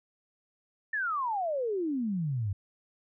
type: exponential sweep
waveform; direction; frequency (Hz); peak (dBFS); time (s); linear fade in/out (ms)
sine; down; 1811 to 92.9; -28; 0.93-2.53; 5
effects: none